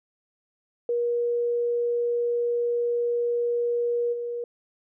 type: tone with level steps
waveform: sine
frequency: 476.9 Hz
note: A#4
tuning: 39 cents sharp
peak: -22 / -28 dBFS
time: 0.89-4.44 s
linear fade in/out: 2 ms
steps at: 4.12 s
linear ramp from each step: 20 ms
effects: none